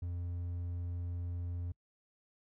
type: tone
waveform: triangle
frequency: 87.31 Hz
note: F2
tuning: in tune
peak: -34 dBFS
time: 0.02-1.72 s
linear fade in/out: 5 ms
effects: noise-tail reverb RT60 0.1 s tail -26 dB re dry